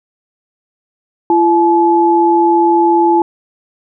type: tone pair together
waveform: sine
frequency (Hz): 340 / 857.3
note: F4 / A5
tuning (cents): -46 / -45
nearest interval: octave + major third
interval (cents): 1601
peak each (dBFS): -10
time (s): 1.3-3.22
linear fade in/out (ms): 2
effects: none